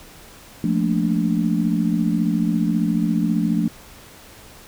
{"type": "chord", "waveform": "sine", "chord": "Bb major seventh", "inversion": "second", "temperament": "just", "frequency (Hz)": [174.81, 218.5, 233.1, 291.4], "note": ["F3", "A3", "Bb3", "D4"], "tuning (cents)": [2, -12, 0, -13], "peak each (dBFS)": [-21, -21, -26, -24], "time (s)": [0.64, 3.68], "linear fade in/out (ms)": 2, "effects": ["pink hiss -44 dBFS RMS until 4.67 s"]}